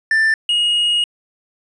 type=tone pair in turn; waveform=triangle; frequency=1776 / 2877 Hz; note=A6 / F#7; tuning=+16 / -49 cents; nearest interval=minor sixth; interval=835 cents; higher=second; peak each=-10 / -12 dBFS; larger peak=first; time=0.11-0.34 / 0.49-1.04 s; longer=second; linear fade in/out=2 ms; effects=resampled to 22050 Hz